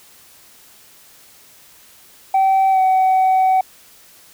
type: tone with pitch glide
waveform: sine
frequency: 770 to 754.6 Hz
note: G5 to F#5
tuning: -31 to +34 cents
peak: -9 dBFS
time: 2.34-3.61 s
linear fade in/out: 5 ms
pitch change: -35 cents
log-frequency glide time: 2.71-2.79 s
effects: tanh soft clip ceiling -10 dBFS + white hiss -47 dBFS RMS until 4.33 s